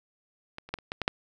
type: clicks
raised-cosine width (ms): 0.3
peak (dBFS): -22 / -30 / -13 / -30 / -16 / -13 / -7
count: 7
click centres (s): 0.584 / 0.69 / 0.74 / 0.787 / 0.919 / 1.017 / 1.079
effects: none